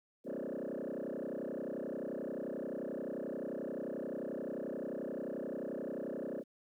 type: tone with frequency modulation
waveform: sine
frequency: 402.7 Hz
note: G4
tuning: 47 cents sharp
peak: -35 dBFS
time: 0.24-6.44 s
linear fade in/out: 50 ms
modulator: 31.4 Hz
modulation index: 6.1
effects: tanh soft clip ceiling -36 dBFS + 12-bit